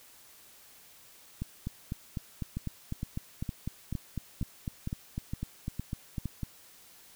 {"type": "two click trains", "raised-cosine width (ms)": 5, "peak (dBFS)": [-21, -21], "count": [9, 21], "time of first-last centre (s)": [[2.57, 6.257], [1.42, 6.433]], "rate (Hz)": [2.17, 3.99], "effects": ["white hiss -56 dBFS RMS until 7.15 s"]}